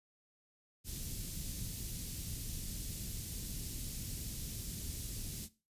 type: band-stop noise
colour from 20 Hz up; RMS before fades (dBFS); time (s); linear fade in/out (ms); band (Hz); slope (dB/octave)
pink; -42; 0.84-5.49; 50; 190 to 5300; 12
effects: noise-tail reverb RT60 0.3 s tail -17 dB re dry + resampled to 32000 Hz